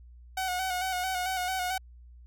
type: tone with vibrato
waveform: sawtooth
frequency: 740 Hz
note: F#5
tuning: in tune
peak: -25 dBFS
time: 0.37-1.78 s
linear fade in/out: 5 ms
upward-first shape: square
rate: 4.5 Hz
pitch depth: 36 cents each way
effects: added 60 Hz sine -48 dBFS peak until 2.26 s